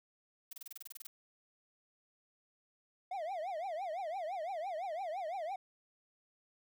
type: noise bursts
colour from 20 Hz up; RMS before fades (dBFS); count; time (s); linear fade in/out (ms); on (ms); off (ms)
blue; -46; 12; 0.51-1.07; 5; 21; 28
type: tone with vibrato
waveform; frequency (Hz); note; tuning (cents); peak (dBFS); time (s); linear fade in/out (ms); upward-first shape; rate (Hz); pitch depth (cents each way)
triangle; 698.5; F5; 0; -35; 3.11-5.56; 5; triangle; 5.9; 270
effects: none